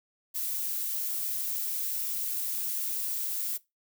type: noise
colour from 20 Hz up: violet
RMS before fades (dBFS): -32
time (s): 0.34-3.58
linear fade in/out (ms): 20
effects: noise-tail reverb RT60 0.2 s tail -19 dB re dry